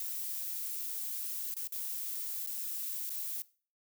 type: noise with dropouts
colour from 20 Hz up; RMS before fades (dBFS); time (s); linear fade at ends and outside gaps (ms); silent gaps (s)
violet; -38; 0-3.42; 1; 1.541-1.566 / 1.673-1.722 / 2.463-2.472 / 3.095-3.103
effects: noise-tail reverb RT60 0.4 s tail -20 dB re dry